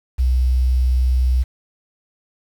sine tone with quantisation, 63 Hz, B1, 35 cents sharp, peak -13 dBFS, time 0.18-1.44 s, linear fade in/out 20 ms, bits 7, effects none

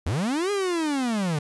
45% pulse linear two-way sweep, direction up then down, 68.4 to 415.2 to 142.1 Hz, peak -23 dBFS, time 0.06-1.39 s, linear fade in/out 5 ms, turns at 0.51 s, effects resampled to 24000 Hz + 10-bit

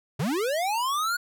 square linear sweep, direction up, 116.54 to 1465 Hz, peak -25 dBFS, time 0.19-1.17 s, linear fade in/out 10 ms, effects none

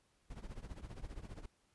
brown noise with tremolo, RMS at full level -44 dBFS, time 0.3-1.46 s, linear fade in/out 5 ms, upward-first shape triangle, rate 15 Hz, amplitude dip 90%, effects pink hiss -75 dBFS RMS until 1.74 s + resampled to 24000 Hz

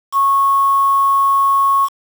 sine tone with quantisation, 1100 Hz, C#6, 14 cents flat, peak -10 dBFS, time 0.12-1.89 s, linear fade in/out 50 ms, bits 5, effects none

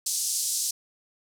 white band-pass noise, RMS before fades -28 dBFS, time 0.06-0.71 s, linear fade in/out 5 ms, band 4800 to 10000 Hz, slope 24 dB/octave, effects none

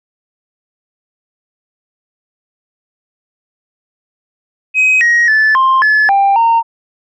sine tone with pitch steps, 2528 / 1887 / 1744 / 1054 / 1720 / 792 / 919 Hz, D#7 / A#6 / A6 / C6 / A6 / G5 / A#5, +27 / +21 / -16 / +12 / -40 / +18 / -25 cents, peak -5 dBFS, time 4.74-6.63 s, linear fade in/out 50 ms, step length 270 ms, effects tanh soft clip ceiling -5 dBFS

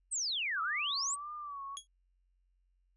sine exponential two-way sweep, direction down then up, 8710 to 1252 to 8710 Hz, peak -32 dBFS, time 0.11-1.16 s, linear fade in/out 20 ms, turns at 0.62 s
sine tone with vibrato, 1152 Hz, D6, 34 cents flat, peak -40 dBFS, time 0.56-1.77 s, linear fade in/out 20 ms, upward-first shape sine, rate 1.6 Hz, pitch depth 81 cents each way
20% pulse tone with exponential decay, 3322 Hz, G#7, in tune, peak -31 dBFS, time 1.77-1.87 s, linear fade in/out 0 ms, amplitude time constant 20 ms
effects added 45 Hz sine -70 dBFS peak until 2.96 s + resampled to 24000 Hz

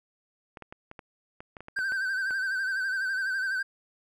clicks, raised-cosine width 0.5 ms, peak -27 dBFS, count 12, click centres 0.572 / 0.623 / 0.725 / 0.914 / 0.992 / 1.405 / 1.568 / 1.606 / 1.684 / 1.789 / 1.921 / 2.308 s
triangle tone with vibrato, 1548 Hz, G6, 22 cents flat, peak -25 dBFS, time 1.76-3.63 s, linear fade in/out 10 ms, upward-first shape sine, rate 12 Hz, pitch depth 60 cents each way
effects none

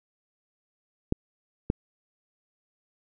clicks, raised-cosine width 3 ms, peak -10 dBFS, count 2, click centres 1.124 / 1.701 s, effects none

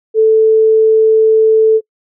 sine tone, 440 Hz, A4, in tune, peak -5 dBFS, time 0.14-1.81 s, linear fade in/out 50 ms, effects noise-tail reverb RT60 0.1 s tail -25 dB re dry

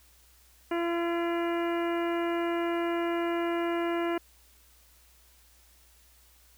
harmonic tone with a mistuned harmonic, 340.5 Hz, F4, 44 cents flat, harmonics 1 / 2 / 3 / 4 / 5 / 6 / 7 / 8, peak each -28 / -34 / -38 / -40 / -42 / -44 / -45 / -46 dBFS, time 0.71-4.18 s, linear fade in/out 5 ms, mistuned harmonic 8, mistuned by +79 cents, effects added 60 Hz sine -61 dBFS peak until 6.57 s + white hiss -61 dBFS RMS until 6.57 s

